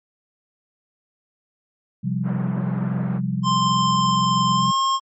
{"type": "chord", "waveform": "sine", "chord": "C suspended fourth", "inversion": "none", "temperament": "equal", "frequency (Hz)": [130.81, 174.61, 196], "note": ["C3", "F3", "G3"], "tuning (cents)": [0, 0, 0], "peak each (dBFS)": -25, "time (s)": [2.03, 4.72], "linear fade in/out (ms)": 20}
{"type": "band-pass noise", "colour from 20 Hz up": "pink", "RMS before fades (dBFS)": -35, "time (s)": [2.23, 3.21], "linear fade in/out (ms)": 50, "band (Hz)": [130, 1500], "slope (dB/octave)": 24}
{"type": "tone with pitch glide", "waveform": "square", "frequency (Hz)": [1046.5, 1072.2], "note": ["C6", "C6"], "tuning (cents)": [0, 42], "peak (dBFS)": -18, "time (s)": [3.43, 5], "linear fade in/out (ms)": 50, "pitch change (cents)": 42, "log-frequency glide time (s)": [4.54, 4.73]}
{"effects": ["MP3 32 kbps"]}